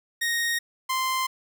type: tone pair in turn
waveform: sawtooth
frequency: 1864.7 / 1042.3 Hz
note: A#6 / C6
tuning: 0 / -7 cents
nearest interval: minor seventh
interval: 1007 cents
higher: first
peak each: -20 dBFS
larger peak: neither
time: 0.21-0.59 / 0.89-1.27 s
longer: neither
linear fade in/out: 10 ms
effects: none